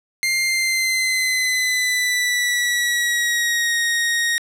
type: tone with pitch glide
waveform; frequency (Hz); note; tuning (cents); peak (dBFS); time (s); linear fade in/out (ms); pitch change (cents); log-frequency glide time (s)
sawtooth; 2100 to 1870.9; C7 to A#6; +6 to +6; -14; 0.23-4.38; 0; -200; 0.46-3.77
effects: low-pass 12000 Hz 12 dB/octave